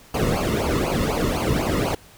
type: noise with flanger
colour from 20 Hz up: brown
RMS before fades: -22 dBFS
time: 0.14-1.95 s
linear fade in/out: 5 ms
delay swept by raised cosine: 0.53 to 1.3 ms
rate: 4 Hz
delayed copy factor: -0.95
effects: pink hiss -49 dBFS RMS until 2.17 s